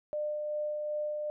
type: tone with tremolo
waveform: sine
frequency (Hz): 600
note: D5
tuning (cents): +37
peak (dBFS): -30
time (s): 0.13-1.3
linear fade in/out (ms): 0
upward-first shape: sine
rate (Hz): 2.6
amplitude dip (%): 25
effects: none